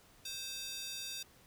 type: tone with high-pass filter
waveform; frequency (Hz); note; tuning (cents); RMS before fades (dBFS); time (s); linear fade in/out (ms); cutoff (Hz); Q
square; 523.3; C5; 0; -43; 0.25-1.23; 5; 4000; 1.9
effects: pink hiss -63 dBFS RMS until 1.46 s